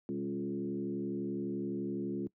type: tone with frequency modulation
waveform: sine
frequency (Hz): 272.5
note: C#4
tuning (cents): -29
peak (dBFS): -33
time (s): 0.09-2.27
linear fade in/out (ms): 0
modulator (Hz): 71.8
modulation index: 1.5
effects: noise-tail reverb RT60 0.1 s tail -22 dB re dry + high-pass 100 Hz 12 dB/octave